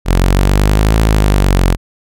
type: exponential two-way sweep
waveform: sawtooth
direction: up then down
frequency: 43.64 to 55 to 43.64 Hz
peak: -4 dBFS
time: 0.05-1.77 s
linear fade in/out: 50 ms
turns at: 1 s
effects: none